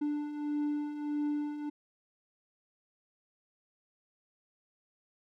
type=beating tone pair; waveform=triangle; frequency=293.7 / 295.3 Hz; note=D4 / D4; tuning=0 / +10 cents; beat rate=1.6 Hz; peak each=-37 / -30 dBFS; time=0.01-1.7 s; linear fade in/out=10 ms; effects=none